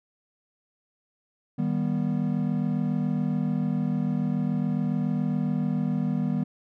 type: chord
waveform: triangle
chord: Eb augmented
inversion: none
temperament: equal with one note detuned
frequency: 155.56 / 196 / 243 Hz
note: Eb3 / G3 / B3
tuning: 0 / 0 / -28 cents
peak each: -26 / -26 / -26 dBFS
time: 1.58-6.44 s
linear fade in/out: 10 ms
effects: none